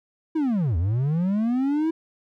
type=linear two-way sweep; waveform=triangle; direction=down then up; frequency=329.6 to 77.8 to 329.6 Hz; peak=-18 dBFS; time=0.35-1.91 s; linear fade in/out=10 ms; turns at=0.77 s; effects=none